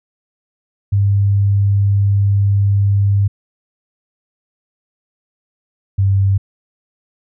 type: tone pair in turn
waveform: sine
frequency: 100 / 97.77 Hz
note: G2 / G2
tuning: +35 / -4 cents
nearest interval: unison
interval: 39 cents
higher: first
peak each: -10 dBFS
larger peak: neither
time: 0.92-3.28 / 5.98-6.38 s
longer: first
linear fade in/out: 10 ms
effects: none